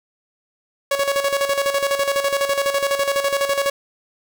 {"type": "tone with tremolo", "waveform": "sawtooth", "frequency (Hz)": 558, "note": "C#5", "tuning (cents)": 11, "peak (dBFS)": -12, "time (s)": [0.91, 3.7], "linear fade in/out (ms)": 5, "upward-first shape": "square", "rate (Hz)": 12, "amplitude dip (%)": 60, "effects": []}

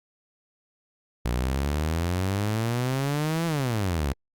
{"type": "exponential two-way sweep", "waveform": "sawtooth", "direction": "up then down", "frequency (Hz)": [58.27, 169.9, 64.3], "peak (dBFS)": -20, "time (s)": [1.25, 4.13], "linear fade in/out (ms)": 5, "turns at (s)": 3.46, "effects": ["Opus 48 kbps"]}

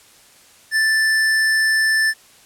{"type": "tone", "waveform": "square", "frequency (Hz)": 1762, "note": "A6", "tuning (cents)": 2, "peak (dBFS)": -15, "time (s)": [0.71, 2.14], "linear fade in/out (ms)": 50, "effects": ["white hiss -49 dBFS RMS until 2.45 s", "low-pass 11000 Hz 12 dB/octave"]}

